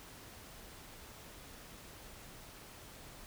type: silence
effects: pink hiss -53 dBFS RMS until 3.26 s